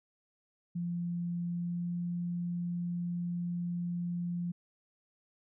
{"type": "tone with pitch glide", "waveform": "sine", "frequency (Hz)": [173.1, 174.2], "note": ["F3", "F3"], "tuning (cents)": [-15, -4], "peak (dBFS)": -32, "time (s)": [0.75, 4.52], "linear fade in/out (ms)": 10, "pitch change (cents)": 11, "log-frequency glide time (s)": [1.45, 1.96], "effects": []}